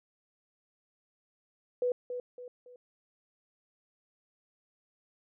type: tone with echo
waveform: sine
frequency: 493.9 Hz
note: B4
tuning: in tune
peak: -26 dBFS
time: 1.82-1.92 s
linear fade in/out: 2 ms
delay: 280 ms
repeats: 3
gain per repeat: -8 dB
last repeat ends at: 2.76 s
effects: none